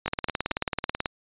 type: two click trains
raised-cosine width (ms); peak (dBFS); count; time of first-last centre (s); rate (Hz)
0.3; -12 / -10; 3 / 19; 0.06-0.511 / 0.08-1.058; 4.43 / 18.4
effects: resampled to 8000 Hz